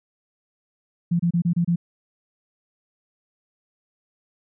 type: tone bursts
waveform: sine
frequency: 171.7 Hz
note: F3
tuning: 29 cents flat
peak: -17 dBFS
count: 6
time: 1.11-1.76 s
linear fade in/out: 10 ms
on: 85 ms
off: 28 ms
effects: none

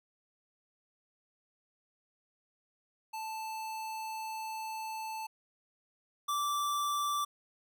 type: tone pair in turn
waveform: square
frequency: 880 / 1167.2 Hz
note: A5 / D6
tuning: 0 / -11 cents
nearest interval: perfect fourth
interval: 489 cents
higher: second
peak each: -38 / -31 dBFS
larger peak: second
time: 3.13-5.27 / 6.28-7.25 s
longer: first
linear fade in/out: 10 ms
effects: none

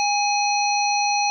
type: harmonic tone with a mistuned harmonic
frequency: 841 Hz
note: G#5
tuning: 22 cents sharp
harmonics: 1 / 3 / 5 / 7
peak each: -20 / -25 / -27 / -28 dBFS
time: 0-1.3 s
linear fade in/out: 0 ms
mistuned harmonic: 1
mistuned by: -46 cents
effects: none

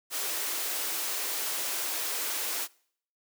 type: high-pass noise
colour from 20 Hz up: white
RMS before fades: -32 dBFS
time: 0.1-2.68 s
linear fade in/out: 50 ms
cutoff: 290 Hz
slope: 48 dB/octave
effects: noise-tail reverb RT60 0.6 s tail -24 dB re dry

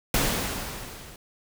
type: noise with level ramp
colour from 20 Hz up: pink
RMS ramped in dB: -22 to -46 dBFS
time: 0.14-1.16 s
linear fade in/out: 2 ms
effects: none

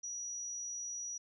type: tone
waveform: sine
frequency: 5820 Hz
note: F#8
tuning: 29 cents flat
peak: -39 dBFS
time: 0.03-1.18 s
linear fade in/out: 10 ms
effects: none

